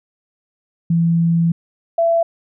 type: tone pair in turn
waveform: sine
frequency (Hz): 167.5 / 670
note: E3 / E5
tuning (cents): +28 / +28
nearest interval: 2 octaves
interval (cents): 2400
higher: second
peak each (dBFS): -12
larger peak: neither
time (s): 0.9-1.52 / 1.98-2.23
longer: first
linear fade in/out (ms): 5
effects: none